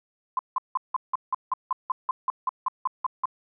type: tone bursts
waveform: sine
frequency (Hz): 1032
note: C6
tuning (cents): -24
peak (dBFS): -21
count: 16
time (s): 0.37-3.256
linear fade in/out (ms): 2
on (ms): 21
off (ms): 170
effects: none